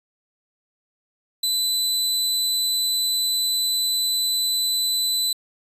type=tone; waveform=sawtooth; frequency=4005 Hz; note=B7; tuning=23 cents sharp; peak=-17 dBFS; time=1.43-5.33 s; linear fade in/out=5 ms; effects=resampled to 32000 Hz